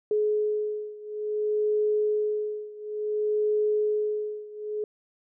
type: beating tone pair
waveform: sine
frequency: 423 / 423.57 Hz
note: G#4 / G#4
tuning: +32 / +34 cents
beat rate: 0.57 Hz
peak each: -26 / -28 dBFS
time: 0.11-4.84 s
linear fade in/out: 2 ms
effects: none